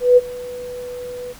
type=tone with ADSR envelope; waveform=sine; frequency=493.9 Hz; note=B4; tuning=in tune; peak=-5 dBFS; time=0-1.34 s; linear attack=170 ms; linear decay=31 ms; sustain=-22 dB; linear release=28 ms; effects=pink hiss -42 dBFS RMS until 1.39 s